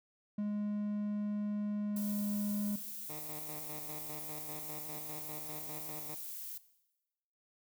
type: tone with pitch glide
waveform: triangle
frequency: 207.7 to 206.5 Hz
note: G#3 to G#3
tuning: 0 to -10 cents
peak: -31 dBFS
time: 0.38-2.76 s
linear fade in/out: 5 ms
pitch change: -10 cents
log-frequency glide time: 1.85-2.22 s
type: noise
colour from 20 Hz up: violet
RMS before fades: -44 dBFS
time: 1.96-6.58 s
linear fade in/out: 5 ms
type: tone with tremolo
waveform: 10% pulse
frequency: 152.1 Hz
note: D#3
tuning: 39 cents flat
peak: -37 dBFS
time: 3.09-6.15 s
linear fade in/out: 10 ms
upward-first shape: square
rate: 5 Hz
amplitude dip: 50%
effects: noise-tail reverb RT60 1.0 s tail -17 dB re dry